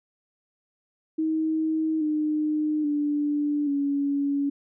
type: tone with pitch steps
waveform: sine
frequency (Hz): 316.5 / 304.7 / 293.3 / 282.3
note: D#4 / D#4 / D4 / C#4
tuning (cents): +30 / -36 / -2 / +32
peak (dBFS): -22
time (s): 1.18-4.5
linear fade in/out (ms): 10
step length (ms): 830
effects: none